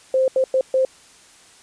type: tone bursts at uneven times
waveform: sine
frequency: 523.3 Hz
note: C5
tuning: in tune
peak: -14 dBFS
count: 4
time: 0.14-0.28 / 0.36-0.44 / 0.54-0.61 / 0.74-0.85 s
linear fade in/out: 2 ms
effects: white hiss -49 dBFS RMS until 1.62 s + resampled to 22050 Hz